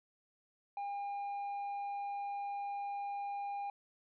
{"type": "tone with tanh clipping", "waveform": "triangle", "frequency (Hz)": 806, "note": "G5", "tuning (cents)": 48, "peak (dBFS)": -38, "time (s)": [0.77, 3.7], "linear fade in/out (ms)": 2, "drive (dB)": 8, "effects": []}